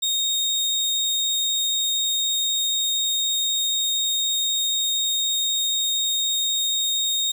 30% pulse tone, 3713 Hz, A#7, 8 cents flat, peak -18 dBFS, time 0.02-7.32 s, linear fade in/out 10 ms, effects 8-bit

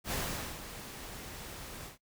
pink noise with ADSR envelope, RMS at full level -34 dBFS, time 0.04-1.98 s, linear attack 79 ms, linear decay 460 ms, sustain -11 dB, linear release 130 ms, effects noise-tail reverb RT60 0.1 s tail -21 dB re dry

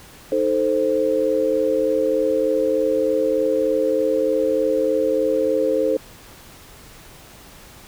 sine chord, A diminished, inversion second, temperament equal, 311.1 / 440 / 523.3 Hz, Eb4 / A4 / C5, 0 / 0 / 0 cents, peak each -24 / -21 / -19 dBFS, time 0.32-5.97 s, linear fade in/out 2 ms, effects pink hiss -44 dBFS RMS until 7.87 s

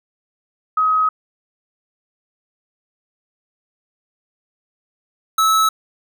sine / square tone pair in turn, 1267 / 1300.4 Hz, D#6 / E6, +31 / -24 cents, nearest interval unison, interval 45 cents, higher second, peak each -13 dBFS, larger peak neither, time 0.77-1.09 / 5.38-5.69 s, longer first, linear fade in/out 5 ms, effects none

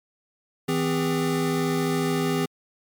square tone cluster, 162.5 / 256.6 / 403.3 Hz, E3 / C4 / G4, -24 / -34 / +49 cents, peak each -27 dBFS, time 0.68-2.46 s, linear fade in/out 10 ms, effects MP3 96 kbps

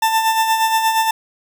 40% pulse tone with tremolo, 890 Hz, A5, 20 cents sharp, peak -11 dBFS, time 0.02-1.11 s, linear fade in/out 5 ms, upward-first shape sine, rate 8.5 Hz, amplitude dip 50%, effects none

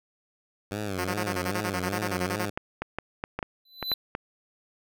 10% pulse tone with vibrato, 98 Hz, G2, in tune, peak -22 dBFS, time 0.71-2.5 s, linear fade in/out 5 ms, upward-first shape sine, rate 2.5 Hz, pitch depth 140 cents each way
5% pulse tone bursts, 179.9 Hz, F#3, 48 cents flat, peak -17 dBFS, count 16, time 0.98-2.458 s, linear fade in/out 10 ms, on 68 ms, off 26 ms
clicks, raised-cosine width 0.5 ms, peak -15 dBFS, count 9, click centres 2.575 / 2.82 / 2.986 / 3.239 / 3.39 / 3.428 / 3.827 / 3.917 / 4.151 s
square tone with exponential growth, 4007 Hz, B7, 24 cents sharp, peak -23 dBFS, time 3.65-3.94 s, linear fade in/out 5 ms, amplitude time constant 62 ms
effects none

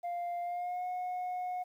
sine tone with pitch glide, 698.5 to 726.5 Hz, F5 to F#5, 0 to -32 cents, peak -31 dBFS, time 0.03-1.64 s, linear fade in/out 20 ms, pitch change +68 cents, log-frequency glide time 0.42-0.86 s, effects tanh soft clip ceiling -33 dBFS + 11-bit

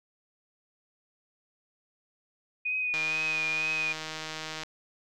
sine tone with vibrato, 2475 Hz, D#7, 10 cents flat, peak -27 dBFS, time 2.65-3.93 s, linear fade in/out 10 ms, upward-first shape triangle, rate 2.1 Hz, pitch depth 39 cents each way
click train, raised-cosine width 0.2 ms, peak -19 dBFS, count 267, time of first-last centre 2.94-4.634 s, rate 157 Hz
effects none

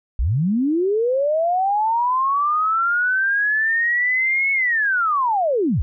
sine linear two-way sweep, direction up then down, 46.25 to 2209 to 46.25 Hz, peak -16 dBFS, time 0.19-5.82 s, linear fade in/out 0 ms, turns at 4.52 s, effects none

